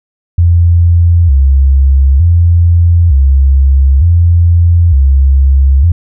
sine tone with vibrato, 76.2 Hz, D#2, 36 cents flat, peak -3 dBFS, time 0.38-5.92 s, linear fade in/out 5 ms, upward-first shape square, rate 0.55 Hz, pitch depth 200 cents each way, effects none

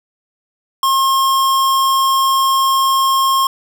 square tone, 1073 Hz, C6, 43 cents sharp, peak -12 dBFS, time 0.83-3.47 s, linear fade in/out 2 ms, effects none

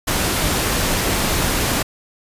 pink noise, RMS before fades -19 dBFS, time 0.07-1.83 s, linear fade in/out 10 ms, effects resampled to 32000 Hz

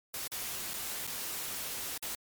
white noise with dropouts, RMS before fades -38 dBFS, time 0.14-2.15 s, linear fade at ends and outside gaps 1 ms, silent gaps 0.275-0.318 / 0.735-0.74 / 1.068-1.075 / 1.977-2.025 s, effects MP3 96 kbps

